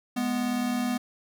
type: tone pair together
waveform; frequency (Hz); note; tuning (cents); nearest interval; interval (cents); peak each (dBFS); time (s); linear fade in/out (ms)
square; 208.2 / 246.9; G#3 / B3; +5 / 0; minor third; 295; -33 / -27; 0.16-0.98; 10
effects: none